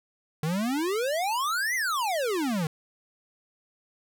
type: exponential two-way sweep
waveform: square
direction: up then down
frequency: 148.8 to 2093 to 148.8 Hz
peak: -26 dBFS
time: 0.43-2.67 s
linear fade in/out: 2 ms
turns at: 1.75 s
effects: none